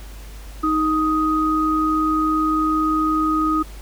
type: tone pair together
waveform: sine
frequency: 312.5 / 1250 Hz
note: D#4 / D#6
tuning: +8 / +8 cents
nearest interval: 2 octaves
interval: 2400 cents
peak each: -19 / -19 dBFS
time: 0.63-3.63 s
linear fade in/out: 10 ms
effects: added 50 Hz sine -34 dBFS peak until 3.81 s + pink hiss -44 dBFS RMS until 3.81 s